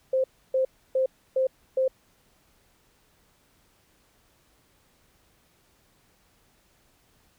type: tone bursts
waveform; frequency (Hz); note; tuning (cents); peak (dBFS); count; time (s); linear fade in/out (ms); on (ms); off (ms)
sine; 523.3; C5; 0; -20; 5; 0.13-1.88; 5; 110; 300
effects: pink hiss -64 dBFS RMS until 7.38 s